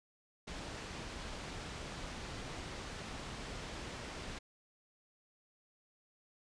pink low-pass noise, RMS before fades -45 dBFS, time 0.47-4.39 s, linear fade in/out 10 ms, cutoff 6000 Hz, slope 12 dB/octave, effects resampled to 22050 Hz

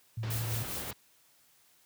sine tone, 112.8 Hz, A2, 44 cents sharp, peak -32 dBFS, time 0.17-0.63 s, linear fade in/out 5 ms
pink low-pass noise, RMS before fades -42 dBFS, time 0.23-0.93 s, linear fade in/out 2 ms, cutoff 5000 Hz, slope 24 dB/octave
blue noise with tremolo, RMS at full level -37 dBFS, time 0.3-0.91 s, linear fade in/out 5 ms, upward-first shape sine, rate 5 Hz, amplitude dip 50%
effects white hiss -65 dBFS RMS until 1.85 s + high-pass 60 Hz 12 dB/octave

